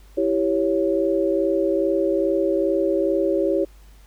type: chord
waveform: sine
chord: C# diminished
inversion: first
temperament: equal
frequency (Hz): 329.6 / 392 / 554.4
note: E4 / G4 / C#5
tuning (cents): 0 / 0 / 0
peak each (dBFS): -22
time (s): 0.17-3.65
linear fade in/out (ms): 10
effects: added 50 Hz sine -45 dBFS peak until 4.06 s + pink hiss -56 dBFS RMS until 4.06 s